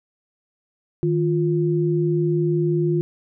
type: tone pair together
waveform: sine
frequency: 155.56 / 349.9 Hz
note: D#3 / F4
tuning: 0 / +3 cents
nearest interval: octave + major second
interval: 1403 cents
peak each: -20 dBFS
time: 1.03-3.01 s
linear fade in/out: 0 ms
effects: none